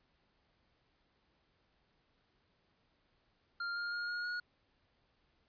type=tone with pitch steps; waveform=square; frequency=1396.9 / 1409.1 / 1421.3 / 1433.7 / 1446.2 Hz; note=F6 / F6 / F6 / F6 / F#6; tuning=0 / +15 / +30 / +45 / -40 cents; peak=-37 dBFS; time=3.6-4.4 s; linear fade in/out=5 ms; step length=160 ms; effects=pink hiss -75 dBFS RMS until 5.48 s + resampled to 11025 Hz